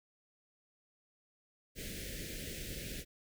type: band-stop noise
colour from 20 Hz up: pink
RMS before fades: -43 dBFS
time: 1.75-3.05 s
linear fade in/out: 50 ms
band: 570 to 1700 Hz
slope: 48 dB/octave
effects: none